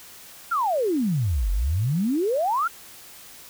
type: exponential two-way sweep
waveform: sine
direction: down then up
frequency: 1445 to 43.29 to 1445 Hz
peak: -20 dBFS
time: 0.51-2.68 s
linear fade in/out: 10 ms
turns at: 1.51 s
effects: white hiss -45 dBFS RMS until 3.49 s